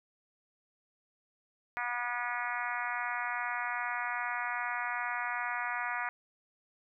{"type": "harmonic tone", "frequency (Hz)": 242.5, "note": "B3", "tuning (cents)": -31, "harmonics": [3, 4, 5, 6, 7, 8, 9, 10], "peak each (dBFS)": [-41, -39, -40, -39, -41, -40, -42, -47], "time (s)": [1.77, 6.09], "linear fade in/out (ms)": 0, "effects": []}